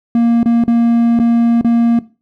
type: tone with dropouts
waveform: triangle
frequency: 233.7 Hz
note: A#3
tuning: 5 cents sharp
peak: -6 dBFS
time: 0.15-1.99 s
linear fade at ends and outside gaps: 2 ms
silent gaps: 0.431-0.458 / 0.639-0.679 / 1.191-1.198 / 1.612-1.646 s
effects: noise-tail reverb RT60 0.3 s tail -17 dB re dry